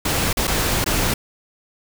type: noise with dropouts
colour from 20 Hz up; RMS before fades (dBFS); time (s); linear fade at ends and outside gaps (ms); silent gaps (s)
pink; -20; 0.05-1.14; 5; 0.33-0.37 / 0.472-0.476 / 0.843-0.861
effects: none